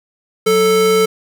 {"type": "tone pair together", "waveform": "square", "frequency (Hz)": [185, 440], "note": ["F#3", "A4"], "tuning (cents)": [0, 0], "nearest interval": "octave + minor third", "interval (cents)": 1500, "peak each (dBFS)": [-22, -11], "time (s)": [0.46, 1.06], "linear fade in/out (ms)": 10, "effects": []}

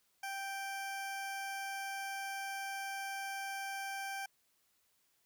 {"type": "tone", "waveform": "20% pulse", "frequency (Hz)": 784, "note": "G5", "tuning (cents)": 0, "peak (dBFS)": -34, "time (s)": [0.23, 4.26], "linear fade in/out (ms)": 5, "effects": ["white hiss -75 dBFS RMS until 5.25 s"]}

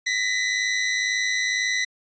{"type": "tone pair together", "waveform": "sawtooth", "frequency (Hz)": [1906, 2008], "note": ["A#6", "B6"], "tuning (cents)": [38, 28], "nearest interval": "minor second", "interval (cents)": 90, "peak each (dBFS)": [-24, -19], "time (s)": [0.06, 1.85], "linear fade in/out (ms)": 10, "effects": ["resampled to 16000 Hz"]}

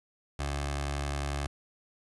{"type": "tone with notch filter", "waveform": "15% pulse", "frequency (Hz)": 71.2, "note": "C#2", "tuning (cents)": 47, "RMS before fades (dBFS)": -33, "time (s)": [0.39, 1.47], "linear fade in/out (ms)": 5, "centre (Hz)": 210, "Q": 0.75, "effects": ["resampled to 24000 Hz", "10-bit"]}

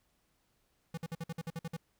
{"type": "tone bursts", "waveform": "square", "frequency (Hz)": 164.81, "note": "E3", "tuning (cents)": 0, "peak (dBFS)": -37, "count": 10, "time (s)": [0.94, 1.767], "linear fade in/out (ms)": 5, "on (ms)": 35, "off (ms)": 53, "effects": ["pink hiss -75 dBFS RMS until 1.99 s"]}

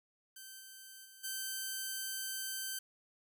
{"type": "tone with level steps", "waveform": "5% pulse", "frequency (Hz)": 1549, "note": "G6", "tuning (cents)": -21, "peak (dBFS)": [-38, -40, -44, -27], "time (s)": [0.36, 2.79], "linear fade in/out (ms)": 5, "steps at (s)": [0.59, 1.04, 1.23], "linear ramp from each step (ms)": 20, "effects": []}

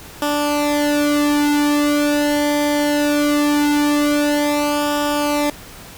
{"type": "tone with flanger", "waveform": "sawtooth", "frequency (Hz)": 293.1, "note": "D4", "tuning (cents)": -3, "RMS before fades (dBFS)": -17, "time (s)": [0.22, 5.5], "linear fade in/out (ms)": 2, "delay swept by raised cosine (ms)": [0.47, 2.67], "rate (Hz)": 0.21, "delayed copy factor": -0.8, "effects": ["pink hiss -38 dBFS RMS until 5.97 s"]}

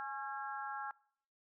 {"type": "harmonic tone with a mistuned harmonic", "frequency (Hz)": 272.3, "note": "C#4", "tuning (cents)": -31, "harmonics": [3, 4, 5, 6], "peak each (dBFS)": [-43, -48, -44, -47], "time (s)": [0, 0.91], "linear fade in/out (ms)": 0, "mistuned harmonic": 3, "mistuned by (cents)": 37, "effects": ["noise-tail reverb RT60 0.6 s tail -23 dB re dry"]}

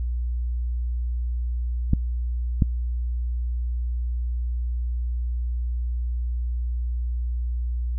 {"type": "clicks", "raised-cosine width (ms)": 5, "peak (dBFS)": [-6, -6], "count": 2, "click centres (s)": [1.934, 2.622], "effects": ["noise-tail reverb RT60 0.1 s tail -26 dB re dry", "added 60 Hz sine -23 dBFS peak until 7.98 s"]}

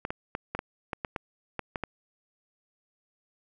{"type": "clicks", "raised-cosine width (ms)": 0.5, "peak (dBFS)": -16, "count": 11, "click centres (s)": [0.051, 0.105, 0.351, 0.55, 0.591, 0.932, 1.048, 1.162, 1.593, 1.758, 1.837], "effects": []}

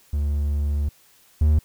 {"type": "tone pair in turn", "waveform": "triangle", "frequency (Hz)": [72.7, 76.21], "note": ["D2", "D#2"], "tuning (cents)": [-17, -35], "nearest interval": "minor second", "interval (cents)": 82, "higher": "second", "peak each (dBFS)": [-18, -12], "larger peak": "second", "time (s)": [[0.13, 0.89], [1.41, 1.59]], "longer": "first", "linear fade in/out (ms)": 5, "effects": ["white hiss -56 dBFS RMS until 1.64 s"]}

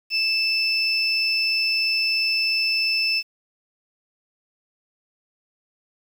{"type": "tone pair together", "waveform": "sine", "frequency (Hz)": [2637, 5274], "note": ["E7", "E8"], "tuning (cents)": [0, 0], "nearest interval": "octave", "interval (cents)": 1200, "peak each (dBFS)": -21, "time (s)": [0.1, 3.23], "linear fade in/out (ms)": 50, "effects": ["tanh soft clip ceiling -13 dBFS", "8-bit"]}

